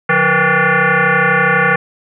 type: tone with frequency modulation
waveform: sine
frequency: 144.9 Hz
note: D3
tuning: 23 cents flat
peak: -9 dBFS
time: 0.09-1.76 s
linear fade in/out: 5 ms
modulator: 322 Hz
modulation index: 6.1
effects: none